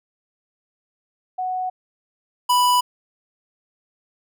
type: tone pair in turn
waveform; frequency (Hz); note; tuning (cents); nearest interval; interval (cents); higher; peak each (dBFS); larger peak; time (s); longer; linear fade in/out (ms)
sine / square; 740 / 987.8; F#5 / B5; 0 / 0; perfect fourth; 500; second; -22 / -15; second; 1.38-1.7 / 2.49-2.81; neither; 10
effects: none